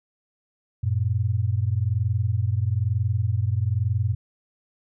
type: tone pair together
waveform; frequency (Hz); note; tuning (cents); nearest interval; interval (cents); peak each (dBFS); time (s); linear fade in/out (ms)
sine; 94.43 / 115.5; F#2 / A#2; +36 / -16; minor third; 348; -23; 0.83-4.15; 10
effects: none